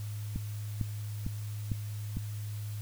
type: click train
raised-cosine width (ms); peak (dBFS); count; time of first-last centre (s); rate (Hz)
5; -20; 5; 0.36-2.17; 2.21
effects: added 105 Hz sine -35 dBFS peak until 2.81 s + white hiss -52 dBFS RMS until 2.81 s